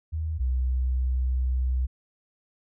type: tone pair in turn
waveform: sine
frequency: 79.1 / 63.52 Hz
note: D#2 / B1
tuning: +29 / +49 cents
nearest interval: major third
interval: 380 cents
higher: first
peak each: -26 / -22 dBFS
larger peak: second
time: 0.12-0.39 / 0.39-1.87 s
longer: second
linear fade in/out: 20 ms
effects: none